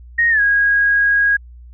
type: tone with pitch glide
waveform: sine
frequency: 1866 to 1643.3 Hz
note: A#6 to G#6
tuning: +1 to -19 cents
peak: -11 dBFS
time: 0.18-1.37 s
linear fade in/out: 10 ms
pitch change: -220 cents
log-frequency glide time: 0.3-0.41 s
effects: added 60 Hz sine -36 dBFS peak until 1.73 s